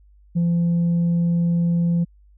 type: tone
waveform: sine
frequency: 170.9 Hz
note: F3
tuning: 37 cents flat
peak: -14 dBFS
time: 0.35-2.05 s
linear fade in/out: 20 ms
effects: tanh soft clip ceiling -15 dBFS + added 50 Hz sine -49 dBFS peak until 2.37 s